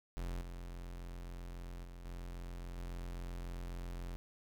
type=tone with level steps; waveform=45% pulse; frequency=43.69 Hz; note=F1; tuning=1 cent sharp; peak=-38 / -44 / -48 / -43 / -41 dBFS; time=0.17-4.16 s; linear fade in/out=0 ms; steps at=0.41 / 1.84 / 2.05 / 2.77 s; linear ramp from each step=2 ms; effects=none